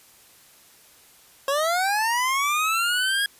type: linear sweep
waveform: 25% pulse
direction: up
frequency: 538 to 1656 Hz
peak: -17 dBFS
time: 1.48-3.26 s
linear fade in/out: 2 ms
effects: white hiss -53 dBFS RMS until 3.39 s + resampled to 32000 Hz